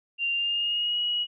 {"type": "tone with pitch glide", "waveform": "sine", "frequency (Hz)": [2780, 2908], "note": ["F7", "F#7"], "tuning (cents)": [-9, -31], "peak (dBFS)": -24, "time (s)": [0.18, 1.27], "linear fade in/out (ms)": 50, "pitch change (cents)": 78, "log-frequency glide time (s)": [0.32, 0.99], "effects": []}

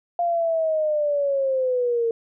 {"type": "linear sweep", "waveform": "sine", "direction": "down", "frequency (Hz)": [698.5, 455], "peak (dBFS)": -19, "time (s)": [0.19, 2.11], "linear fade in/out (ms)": 2, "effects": []}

